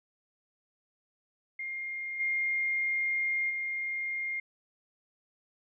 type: tone with level steps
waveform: sine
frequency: 2121 Hz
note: C7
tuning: 23 cents sharp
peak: -34 / -27 / -31 dBFS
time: 1.59-4.4 s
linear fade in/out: 5 ms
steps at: 2.19 / 3.49 s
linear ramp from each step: 20 ms
effects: none